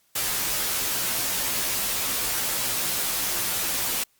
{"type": "noise with comb filter", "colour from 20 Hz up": "white", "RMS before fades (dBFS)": -26, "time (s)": [0.15, 4.04], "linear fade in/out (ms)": 10, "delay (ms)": 13, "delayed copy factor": -1, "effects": ["white hiss -65 dBFS RMS until 4.19 s", "Opus 48 kbps"]}